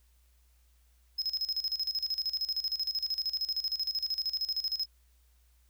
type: tone with tremolo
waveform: triangle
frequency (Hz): 5130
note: E8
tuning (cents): -48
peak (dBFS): -27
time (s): 1.18-4.86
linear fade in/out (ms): 10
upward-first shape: square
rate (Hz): 13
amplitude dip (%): 80
effects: added 60 Hz sine -62 dBFS peak until 5.69 s + white hiss -72 dBFS RMS until 5.69 s